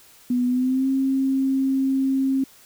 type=tone with pitch glide; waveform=sine; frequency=246.9 to 267.7 Hz; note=B3 to C4; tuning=0 to +40 cents; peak=-18 dBFS; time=0.3-2.44 s; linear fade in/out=5 ms; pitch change=+140 cents; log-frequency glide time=0.46-0.88 s; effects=white hiss -51 dBFS RMS until 2.65 s